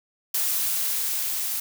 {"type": "noise with level ramp", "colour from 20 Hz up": "blue", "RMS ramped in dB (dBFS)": [-24, -28], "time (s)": [0.34, 1.6], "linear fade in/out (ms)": 5, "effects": []}